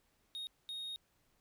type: tone bursts at uneven times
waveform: triangle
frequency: 3729 Hz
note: A#7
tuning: in tune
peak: -39 dBFS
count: 2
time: 0.35-0.47 / 0.69-0.96 s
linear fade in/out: 0 ms
effects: pink hiss -75 dBFS RMS until 1.4 s